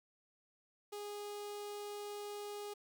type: tone with notch filter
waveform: sawtooth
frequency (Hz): 412.3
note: G#4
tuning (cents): -13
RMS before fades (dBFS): -45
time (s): 0.92-2.74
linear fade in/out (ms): 10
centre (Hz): 1800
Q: 1.6
effects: 11-bit